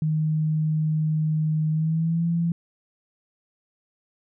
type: tone with pitch glide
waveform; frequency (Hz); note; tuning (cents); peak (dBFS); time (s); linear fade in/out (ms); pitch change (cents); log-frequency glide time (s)
sine; 155.56 to 168.66; D#3 to E3; 0 to +40; -20; 0.02-2.52; 2; +140; 1.71-2.26
effects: none